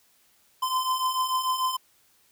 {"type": "beating tone pair", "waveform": "square", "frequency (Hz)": [1024, 1030.8], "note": ["C6", "C6"], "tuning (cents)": [-38, -26], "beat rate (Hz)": 6.8, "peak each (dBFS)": [-31, -26], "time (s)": [0.62, 1.77], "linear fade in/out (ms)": 10, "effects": ["white hiss -63 dBFS RMS until 2.31 s"]}